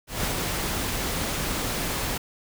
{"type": "noise with ADSR envelope", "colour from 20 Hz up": "pink", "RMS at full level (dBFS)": -26, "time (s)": [0.07, 2.18], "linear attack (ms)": 170, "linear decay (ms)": 39, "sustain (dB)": -2, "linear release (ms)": 9, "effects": []}